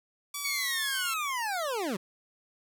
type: tone with pitch glide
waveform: 5% pulse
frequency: 1146 to 1083.6 Hz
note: D6 to C#6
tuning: -43 to -40 cents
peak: -22 dBFS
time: 0.34-1.14 s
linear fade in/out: 5 ms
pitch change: -97 cents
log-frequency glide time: 0.55-0.68 s
type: linear sweep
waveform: 25% pulse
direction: down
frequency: 2267 to 170 Hz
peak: -26 dBFS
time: 0.44-1.97 s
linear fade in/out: 10 ms
effects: none